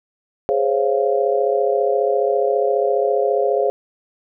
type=chord; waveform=sine; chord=Db major seventh; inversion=second; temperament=just; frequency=415.8 / 519.7 / 554.4 / 693 Hz; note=Ab4 / C5 / Db5 / F5; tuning=+2 / -12 / 0 / -14 cents; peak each=-19 / -21 / -21 / -22 dBFS; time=0.49-3.7 s; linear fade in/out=0 ms; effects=none